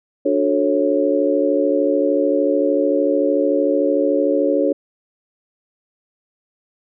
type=chord; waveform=sine; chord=D major seventh; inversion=none; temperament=just; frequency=293.7 / 367.1 / 440.5 / 550.6 Hz; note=D4 / F#4 / A4 / C#5; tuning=0 / -14 / +2 / -12 cents; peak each=-19 / -22 / -21 / -18 dBFS; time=0.25-4.73 s; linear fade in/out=10 ms; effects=none